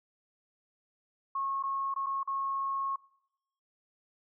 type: tone with dropouts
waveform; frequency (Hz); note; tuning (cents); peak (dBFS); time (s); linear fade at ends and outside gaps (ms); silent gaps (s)
sine; 1091; C#6; -28; -30; 1.35-2.96; 5; 1.627-1.635 / 1.941-1.961 / 2.062-2.066 / 2.232-2.274
effects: noise-tail reverb RT60 0.8 s tail -22 dB re dry